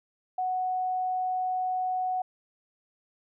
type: tone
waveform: sine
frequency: 740 Hz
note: F#5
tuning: in tune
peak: -26 dBFS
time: 0.38-2.22 s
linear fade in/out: 5 ms
effects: none